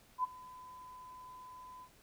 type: tone with ADSR envelope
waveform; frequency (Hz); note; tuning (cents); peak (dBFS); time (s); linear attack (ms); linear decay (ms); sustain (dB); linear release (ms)
sine; 1009; B5; +37; -28; 0.18-1.89; 57; 18; -21; 66
effects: pink hiss -64 dBFS RMS until 2.02 s